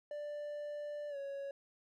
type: tone with pitch glide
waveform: triangle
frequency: 589 to 555.9 Hz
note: D5 to C#5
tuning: +5 to +5 cents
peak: -38 dBFS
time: 0.11-1.51 s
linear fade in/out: 2 ms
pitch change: -100 cents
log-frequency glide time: 1.09-1.17 s
effects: none